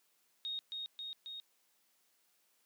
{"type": "tone with echo", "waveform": "sine", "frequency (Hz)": 3729, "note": "A#7", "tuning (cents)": 0, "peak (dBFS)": -37, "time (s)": [0.45, 0.59], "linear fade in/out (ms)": 0, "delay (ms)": 270, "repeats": 3, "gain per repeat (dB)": -2, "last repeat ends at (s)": 1.4, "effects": ["white hiss -74 dBFS RMS until 2.65 s", "high-pass 200 Hz 12 dB/octave"]}